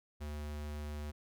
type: tone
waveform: square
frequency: 74.4 Hz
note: D2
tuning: 23 cents sharp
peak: -40 dBFS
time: 0.2-1.12 s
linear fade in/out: 20 ms
effects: none